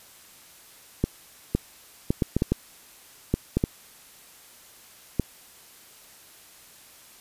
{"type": "clicks", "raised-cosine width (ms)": 3, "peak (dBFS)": -8, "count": 11, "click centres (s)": [1.04, 1.55, 2.105, 2.222, 2.366, 2.421, 2.52, 3.34, 3.57, 3.639, 5.197], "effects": ["white hiss -51 dBFS RMS until 7.2 s", "resampled to 32000 Hz"]}